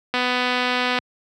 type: click train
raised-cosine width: 0.3 ms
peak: -6 dBFS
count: 212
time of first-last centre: 0.14-0.987 s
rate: 249 Hz
effects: high-pass 100 Hz 12 dB/octave